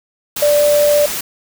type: tone in noise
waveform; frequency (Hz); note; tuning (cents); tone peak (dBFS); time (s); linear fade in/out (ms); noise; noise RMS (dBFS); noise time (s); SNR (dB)
sine; 587.3; D5; 0; -9; 0.42-1.06; 5; white; -22; 0.36-1.21; +10
effects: none